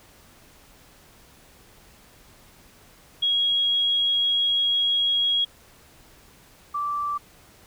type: tone pair in turn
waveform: sine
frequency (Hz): 3302 / 1167.4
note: G#7 / D6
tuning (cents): -11 / -11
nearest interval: octave + tritone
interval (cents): 1800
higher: first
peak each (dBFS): -19 / -24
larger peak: first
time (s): 3.22-5.45 / 6.74-7.18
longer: first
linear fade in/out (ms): 10
effects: pink hiss -53 dBFS RMS until 7.66 s